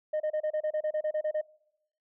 sine tone bursts, 614 Hz, D#5, 23 cents flat, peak -24 dBFS, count 13, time 0.13-1.414 s, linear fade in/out 10 ms, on 72 ms, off 29 ms, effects noise-tail reverb RT60 0.8 s tail -24 dB re dry + tanh soft clip ceiling -25 dBFS

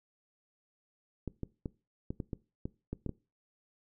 clicks, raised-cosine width 3 ms, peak -23 dBFS, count 10, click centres 1.277 / 1.433 / 1.658 / 2.105 / 2.202 / 2.332 / 2.655 / 2.93 / 3.063 / 3.093 s, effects noise-tail reverb RT60 0.3 s tail -21 dB re dry

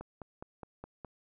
click train, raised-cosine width 1 ms, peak -29 dBFS, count 6, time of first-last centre 0.01-1.047 s, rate 4.82 Hz, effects none

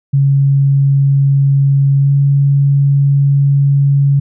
sine tone with pitch glide, 138.59 to 140.04 Hz, C#3 to C#3, 0 to +18 cents, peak -7 dBFS, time 0.13-4.2 s, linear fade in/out 10 ms, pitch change +18 cents, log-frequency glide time 1.99-2.11 s, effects none

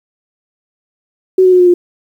sine tone with pitch steps, 374.6 / 369 / 363.5 / 358.1 / 352.8 Hz, F#4 / F#4 / F#4 / F4 / F4, +21 / -5 / -31 / +43 / +18 cents, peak -4 dBFS, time 1.38-1.74 s, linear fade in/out 5 ms, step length 72 ms, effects 7-bit

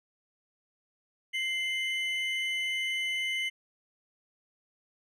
triangle tone pair together, 2089 / 2991 Hz, C7 / F#7, -3 / +18 cents, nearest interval tritone, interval 621 cents, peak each -29 / -32 dBFS, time 1.33-3.5 s, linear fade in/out 20 ms, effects none

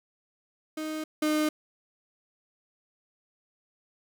35% pulse tone pair in turn, 311.1 / 305.8 Hz, D#4 / D#4, 0 / -30 cents, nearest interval unison, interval 30 cents, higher first, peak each -30 / -22 dBFS, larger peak second, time 0.77-1.04 / 1.22-1.49 s, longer neither, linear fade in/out 5 ms, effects none

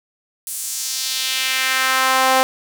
sawtooth tone with high-pass filter sweep, 261.6 Hz, C4, in tune, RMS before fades -19 dBFS, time 0.47-2.43 s, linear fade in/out 0 ms, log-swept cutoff 9900 to 670 Hz, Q 1.5, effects none

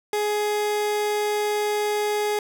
30% pulse tone, 418.2 Hz, G#4, 12 cents sharp, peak -19 dBFS, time 0.13-2.39 s, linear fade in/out 2 ms, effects none

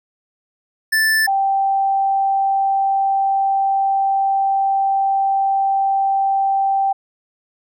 square / sine tone pair in turn, 1760 / 782.2 Hz, A6 / G5, 0 / -4 cents, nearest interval octave + major second, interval 1404 cents, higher first, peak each -14 dBFS, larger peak neither, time 0.92-1.27 / 1.27-6.93 s, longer second, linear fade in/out 10 ms, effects none

